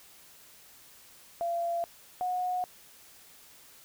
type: tone pair in turn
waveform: sine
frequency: 684 / 728 Hz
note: F5 / F#5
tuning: -36 / -28 cents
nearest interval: minor second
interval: 108 cents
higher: second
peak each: -28 dBFS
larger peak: neither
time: 1.41-1.84 / 2.21-2.64 s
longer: neither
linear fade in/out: 0 ms
effects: white hiss -55 dBFS RMS until 3.84 s